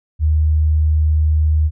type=tone; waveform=sine; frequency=77.2 Hz; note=D#2; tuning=13 cents flat; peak=-11 dBFS; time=0.19-1.71 s; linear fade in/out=50 ms; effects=none